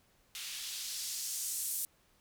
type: noise with band-pass filter sweep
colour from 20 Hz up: blue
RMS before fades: -39 dBFS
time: 0.35-1.85 s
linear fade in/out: 0 ms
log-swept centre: 2800 to 10000 Hz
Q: 1.2
effects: pink hiss -69 dBFS RMS until 2.2 s